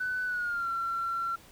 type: tone with pitch glide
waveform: sine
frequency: 1501 to 1360.6 Hz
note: F#6 to F6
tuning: +24 to -46 cents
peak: -28 dBFS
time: 0-1.36 s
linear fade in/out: 10 ms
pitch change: -170 cents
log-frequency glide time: 0.25-0.69 s
effects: tanh soft clip ceiling -24 dBFS + pink hiss -55 dBFS RMS until 1.51 s